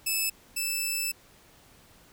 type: tone pair in turn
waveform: 10% pulse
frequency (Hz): 2612 / 2636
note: E7 / E7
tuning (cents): -17 / -1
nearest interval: unison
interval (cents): 16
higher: second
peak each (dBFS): -17 / -19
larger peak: first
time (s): 0.06-0.3 / 0.56-1.12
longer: second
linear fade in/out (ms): 10
effects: pink hiss -57 dBFS RMS until 2.12 s